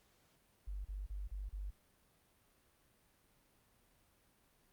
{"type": "tone bursts", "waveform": "sine", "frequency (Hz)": 49, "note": "G1", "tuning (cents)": 0, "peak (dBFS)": -40, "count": 5, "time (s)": [0.67, 1.706], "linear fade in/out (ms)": 10, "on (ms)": 180, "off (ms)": 34, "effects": ["pink hiss -72 dBFS RMS until 4.72 s", "Opus 48 kbps"]}